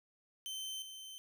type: tone with level steps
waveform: sawtooth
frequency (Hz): 3088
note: G7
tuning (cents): -27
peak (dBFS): -37 / -44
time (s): 0.46-1.18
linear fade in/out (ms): 0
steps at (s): 0.82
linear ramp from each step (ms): 2
effects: none